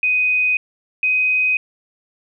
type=tone pair in turn; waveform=sine; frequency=2500 / 2511 Hz; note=D#7 / D#7; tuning=+8 / +15 cents; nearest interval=unison; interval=7 cents; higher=second; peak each=-14 dBFS; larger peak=neither; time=0.03-0.57 / 1.03-1.57 s; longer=neither; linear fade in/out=2 ms; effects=none

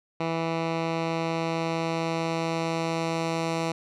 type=tone with low-pass filter sweep; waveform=10% pulse; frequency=164.4 Hz; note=E3; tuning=4 cents flat; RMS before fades=-28 dBFS; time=0.2-3.72 s; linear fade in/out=5 ms; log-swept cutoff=3300 to 7000 Hz; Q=0.78; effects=none

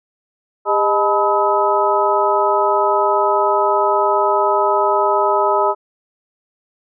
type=tone cluster; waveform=sine; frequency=403.9 / 619 / 860 / 989 / 1277 Hz; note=G#4 / D#5 / A5 / B5 / D#6; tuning=-48 / -9 / -40 / +2 / +45 cents; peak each=-19 dBFS; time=0.65-5.75 s; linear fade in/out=50 ms; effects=none

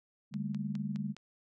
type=chord; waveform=sine; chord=D suspended fourth; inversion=none; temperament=equal with one note detuned; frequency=146.83 / 199.88 / 220 Hz; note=D3 / G3 / A3; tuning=0 / +34 / 0 cents; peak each=-39 / -36 / -39 dBFS; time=0.31-1.15 s; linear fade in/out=50 ms
type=click train; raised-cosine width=0.2 ms; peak=-32 dBFS; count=5; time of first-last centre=0.34-1.166 s; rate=4.84 Hz
effects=none

